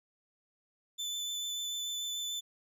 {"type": "tone with vibrato", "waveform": "30% pulse", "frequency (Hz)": 3513, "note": "A7", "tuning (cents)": -3, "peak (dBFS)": -32, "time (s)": [0.98, 2.41], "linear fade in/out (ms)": 20, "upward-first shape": "sine", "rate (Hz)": 6.8, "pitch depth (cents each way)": 12, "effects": []}